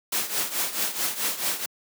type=noise with tremolo; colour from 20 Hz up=white; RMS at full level=-24 dBFS; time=0.12-1.66 s; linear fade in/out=5 ms; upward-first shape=triangle; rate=4.6 Hz; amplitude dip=80%; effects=high-pass 200 Hz 12 dB/octave